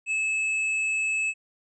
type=tone with tanh clipping; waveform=sine; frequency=2600 Hz; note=E7; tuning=24 cents flat; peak=-25 dBFS; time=0.06-1.34 s; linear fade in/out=50 ms; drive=8 dB; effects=resampled to 24000 Hz